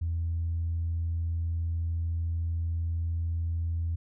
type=tone; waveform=sine; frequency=83.4 Hz; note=E2; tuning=21 cents sharp; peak=-26 dBFS; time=0.01-3.96 s; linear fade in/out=10 ms; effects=tanh soft clip ceiling -23 dBFS